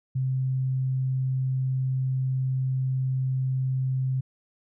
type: tone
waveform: sine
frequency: 130.81 Hz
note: C3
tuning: in tune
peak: -23 dBFS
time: 0.15-4.21 s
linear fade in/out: 10 ms
effects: none